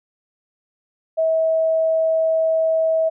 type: tone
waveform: sine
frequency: 645 Hz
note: E5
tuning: 38 cents flat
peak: -15 dBFS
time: 1.17-3.1 s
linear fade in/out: 20 ms
effects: none